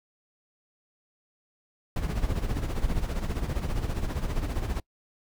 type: noise with tremolo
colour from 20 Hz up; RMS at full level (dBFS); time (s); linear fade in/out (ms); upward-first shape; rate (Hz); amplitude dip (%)
brown; -26; 1.96-4.8; 2; sine; 15; 65
effects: noise-tail reverb RT60 0.1 s tail -26 dB re dry